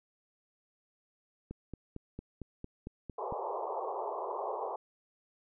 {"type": "click train", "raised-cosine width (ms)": 3, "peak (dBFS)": -28, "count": 9, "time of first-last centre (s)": [1.51, 3.324], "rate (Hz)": 4.41}
{"type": "band-pass noise", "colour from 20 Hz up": "white", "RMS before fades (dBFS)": -37, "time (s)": [3.18, 4.76], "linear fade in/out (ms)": 5, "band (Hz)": [370, 1100], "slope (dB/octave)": 96}
{"effects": []}